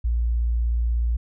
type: tone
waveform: sine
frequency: 58.27 Hz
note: A#1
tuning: in tune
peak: -19 dBFS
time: 0.04-1.17 s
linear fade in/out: 10 ms
effects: none